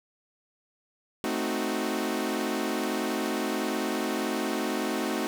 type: chord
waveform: sawtooth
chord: A diminished seventh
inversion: none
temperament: equal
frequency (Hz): 220 / 261.6 / 311.1 / 370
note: A3 / C4 / Eb4 / Gb4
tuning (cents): 0 / 0 / 0 / 0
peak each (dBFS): -29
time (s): 1.24-5.27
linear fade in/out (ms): 0
effects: none